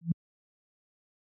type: tone with exponential growth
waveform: sine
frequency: 167.4 Hz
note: E3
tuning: 27 cents sharp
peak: -19 dBFS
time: 0.01-0.12 s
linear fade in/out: 5 ms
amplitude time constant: 23 ms
effects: high-pass 80 Hz 12 dB/octave